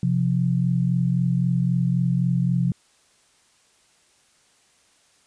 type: tone pair together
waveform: sine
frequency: 130.81 / 174.61 Hz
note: C3 / F3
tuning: 0 / 0 cents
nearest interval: perfect fourth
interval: 500 cents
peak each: -21 dBFS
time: 0.03-2.72 s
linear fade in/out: 2 ms
effects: white hiss -60 dBFS RMS until 5.26 s + resampled to 22050 Hz